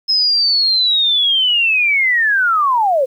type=linear sweep; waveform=sine; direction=down; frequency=5170 to 493.9 Hz; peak=-11 dBFS; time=0.08-3.06 s; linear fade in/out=20 ms; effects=8-bit